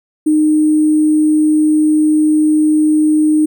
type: tone with sample-and-hold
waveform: sine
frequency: 306.7 Hz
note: D#4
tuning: 25 cents flat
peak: -8 dBFS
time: 0.26-3.46 s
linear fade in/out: 10 ms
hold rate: 8820 Hz
effects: none